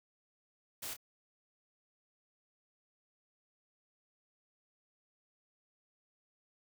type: noise with echo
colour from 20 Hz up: white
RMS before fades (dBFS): -42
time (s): 0.82-0.94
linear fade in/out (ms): 10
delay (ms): 28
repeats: 1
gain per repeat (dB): -8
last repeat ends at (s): 0.968
effects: none